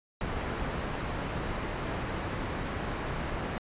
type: low-pass noise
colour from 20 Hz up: pink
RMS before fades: -34 dBFS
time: 0.21-3.58 s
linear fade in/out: 0 ms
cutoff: 2100 Hz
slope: 12 dB/octave
effects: resampled to 8000 Hz